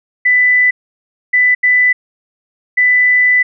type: tone bursts at uneven times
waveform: sine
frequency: 1992 Hz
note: B6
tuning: 14 cents sharp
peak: -7 dBFS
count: 4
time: 0.25-0.71 / 1.33-1.55 / 1.63-1.93 / 2.77-3.43 s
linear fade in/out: 10 ms
effects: none